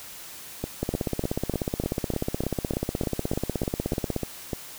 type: two click trains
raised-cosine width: 2 ms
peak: -12 / -14 dBFS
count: 56 / 14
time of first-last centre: 0.83-4.163 / 0.64-4.532 s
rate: 16.5 / 3.34 Hz
effects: white hiss -42 dBFS RMS until 4.78 s